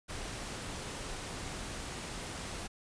pink noise, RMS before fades -41 dBFS, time 0.08-2.68 s, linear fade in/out 20 ms, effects resampled to 22050 Hz

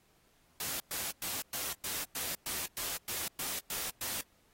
white noise bursts, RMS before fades -37 dBFS, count 12, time 0.6-4.21 s, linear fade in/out 2 ms, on 200 ms, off 110 ms, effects pink hiss -69 dBFS RMS until 4.53 s + AAC 48 kbps

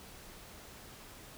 silence, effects pink hiss -52 dBFS RMS until 1.37 s

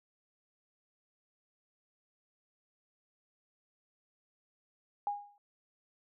sine tone with exponential decay, 818 Hz, G#5, 26 cents flat, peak -28 dBFS, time 5.07-5.38 s, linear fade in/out 1 ms, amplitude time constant 67 ms, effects none

